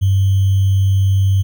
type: tone with sample-and-hold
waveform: sine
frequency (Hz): 96.7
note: G2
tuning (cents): -23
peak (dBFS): -10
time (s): 0.01-1.43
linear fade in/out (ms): 20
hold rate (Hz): 3150
effects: none